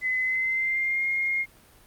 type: tone with pitch glide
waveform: sine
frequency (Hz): 2028 to 2135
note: B6 to C7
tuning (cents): +45 to +34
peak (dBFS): -23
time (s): 0.01-1.46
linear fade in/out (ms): 50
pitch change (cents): +89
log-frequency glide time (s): 0.2-1.06
effects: pink hiss -55 dBFS RMS until 1.86 s + Opus 48 kbps